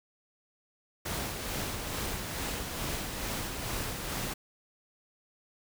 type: noise with tremolo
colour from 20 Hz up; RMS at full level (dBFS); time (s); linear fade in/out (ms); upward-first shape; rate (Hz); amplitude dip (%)
pink; -34; 1.05-4.34; 10; sine; 2.3; 35
effects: none